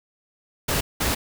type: noise bursts at uneven times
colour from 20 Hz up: pink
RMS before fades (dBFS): -23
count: 2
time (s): 0.68-0.81 / 1-1.15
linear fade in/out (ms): 10
effects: none